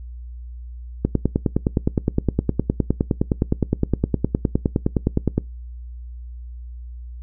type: click train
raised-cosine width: 3 ms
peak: -4 dBFS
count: 43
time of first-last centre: 1.05-5.38 s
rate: 9.7 Hz
effects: noise-tail reverb RT60 0.2 s tail -23 dB re dry + added 60 Hz sine -32 dBFS peak until 7.22 s